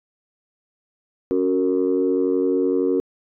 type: chord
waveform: sine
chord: F# major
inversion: second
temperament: equal with one note detuned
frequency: 277.2 / 370 / 460.8 Hz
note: C#4 / F#4 / A#4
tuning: 0 / 0 / -20 cents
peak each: -21 / -20 / -21 dBFS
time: 1.31-3 s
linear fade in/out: 0 ms
effects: tanh soft clip ceiling -10 dBFS